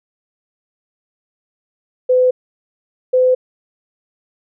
sine tone pair in turn, 506 / 508.9 Hz, B4 / C5, +42 / -48 cents, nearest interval unison, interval 10 cents, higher second, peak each -9 dBFS, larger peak neither, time 2.09-2.31 / 3.13-3.35 s, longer neither, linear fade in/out 10 ms, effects none

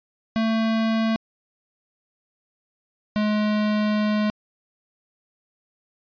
square tone pair in turn, 223.3 / 211.5 Hz, A3 / G#3, +26 / +32 cents, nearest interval minor second, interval 94 cents, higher first, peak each -20 dBFS, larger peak neither, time 0.36-1.16 / 3.16-4.3 s, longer second, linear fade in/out 0 ms, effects resampled to 11025 Hz

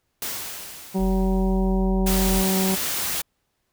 white noise with exponential decay, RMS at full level -28 dBFS, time 0.22-2.11 s, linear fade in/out 1 ms, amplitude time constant 410 ms
harmonic tone, 190 Hz, F#3, 46 cents sharp, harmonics 1 / 2 / 3 / 4 / 5, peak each -21 / -27 / -34 / -34 / -37 dBFS, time 0.94-2.76 s, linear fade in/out 20 ms
sine tone, 43.65 Hz, F1, in tune, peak -22 dBFS, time 0.98-2.44 s, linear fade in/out 50 ms
white noise, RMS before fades -26 dBFS, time 2.06-3.22 s, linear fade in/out 10 ms
effects pink hiss -73 dBFS RMS until 3.72 s

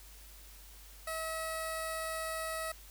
10% pulse tone with notch filter, 644 Hz, E5, 41 cents flat, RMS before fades -38 dBFS, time 1.07-2.72 s, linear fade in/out 5 ms, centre 3100 Hz, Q 1, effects added 50 Hz sine -53 dBFS peak until 2.9 s + white hiss -56 dBFS RMS until 2.9 s

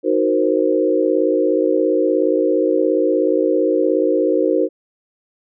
sine chord, C half-diminished seventh, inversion first, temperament equal, 311.1 / 370 / 466.2 / 523.3 Hz, Eb4 / Gb4 / Bb4 / C5, 0 / 0 / 0 / 0 cents, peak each -19 dBFS, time 0.03-4.69 s, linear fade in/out 50 ms, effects none

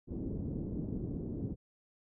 white low-pass noise, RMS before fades -38 dBFS, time 0.07-1.56 s, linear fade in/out 50 ms, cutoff 320 Hz, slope 24 dB/octave, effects none

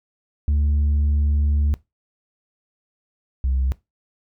sine tone pair in turn, 73.1 / 65.31 Hz, D2 / C2, -7 / -3 cents, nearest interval major second, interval 196 cents, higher first, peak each -13 / -16 dBFS, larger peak first, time 0.48-1.74 / 3.44-3.72 s, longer first, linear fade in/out 0 ms, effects noise-tail reverb RT60 0.2 s tail -21 dB re dry + tanh soft clip ceiling -15 dBFS

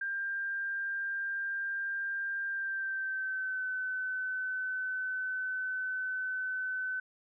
sine tone with pitch glide, 1593 to 1515.8 Hz, G6 to F#6, +27 to +41 cents, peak -32 dBFS, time 0.01-7 s, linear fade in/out 5 ms, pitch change -86 cents, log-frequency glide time 2.47-3.65 s, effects none

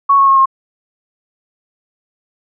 sine tone with pitch steps, 1111 / 1097.6 / 1084.4 / 1071.3 Hz, C#6 / C#6 / C#6 / C6, +4 / -17 / -38 / +41 cents, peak -6 dBFS, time 0.09-0.458 s, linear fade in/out 10 ms, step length 92 ms, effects none

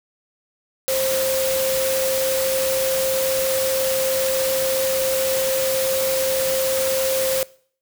sine tone in noise, 528 Hz, C5, 16 cents sharp, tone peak -20 dBFS, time 0.88-7.43 s, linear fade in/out 0 ms, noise white, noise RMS -25 dBFS, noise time 0.88-7.43 s, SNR +2 dB, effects noise-tail reverb RT60 0.5 s tail -21 dB re dry

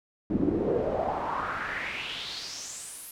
brown noise with band-pass filter sweep, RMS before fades -31 dBFS, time 0.3-3.11 s, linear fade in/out 2 ms, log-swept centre 250 to 12000 Hz, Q 4.3, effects none

